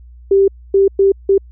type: tone bursts at uneven times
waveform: sine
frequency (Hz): 392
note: G4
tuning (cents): 0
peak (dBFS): -7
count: 4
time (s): 0.31-0.48 / 0.74-0.88 / 0.99-1.12 / 1.29-1.38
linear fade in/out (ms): 5
effects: added 60 Hz sine -36 dBFS peak until 1.51 s